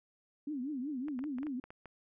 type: tone with vibrato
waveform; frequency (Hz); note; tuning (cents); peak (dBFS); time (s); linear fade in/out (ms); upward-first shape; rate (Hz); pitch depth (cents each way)
sine; 274.2; C#4; -19; -35; 0.47-1.6; 5; triangle; 5.3; 240
type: clicks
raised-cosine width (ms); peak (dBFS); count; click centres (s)
0.5; -34; 9; 1.084 / 1.191 / 1.24 / 1.385 / 1.431 / 1.468 / 1.64 / 1.705 / 1.857
effects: none